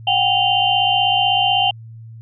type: tone cluster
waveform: sine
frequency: 735 / 791 / 2800 / 3078 Hz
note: F#5 / G5 / F7 / G7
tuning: -12 / +15 / +4 / -32 cents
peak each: -19 dBFS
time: 0.07-1.71 s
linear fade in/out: 5 ms
effects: added 113 Hz sine -34 dBFS peak until 2.21 s